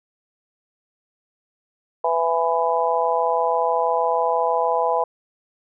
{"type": "harmonic tone", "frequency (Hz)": 166.2, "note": "E3", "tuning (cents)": 15, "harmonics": [3, 4, 5, 6], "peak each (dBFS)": [-23, -23, -23, -23], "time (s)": [2.04, 5.04], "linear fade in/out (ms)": 5, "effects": []}